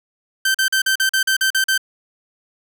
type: tone bursts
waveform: sawtooth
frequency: 1552 Hz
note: G6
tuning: 18 cents flat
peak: -11 dBFS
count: 10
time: 0.45-1.778 s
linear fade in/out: 5 ms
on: 95 ms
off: 42 ms
effects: none